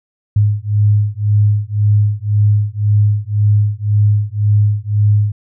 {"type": "beating tone pair", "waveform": "sine", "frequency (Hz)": [103.3, 105.2], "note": ["G#2", "G#2"], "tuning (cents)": [-9, 23], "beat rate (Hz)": 1.9, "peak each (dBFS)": -13, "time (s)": [0.36, 5.32], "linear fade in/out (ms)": 5, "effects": []}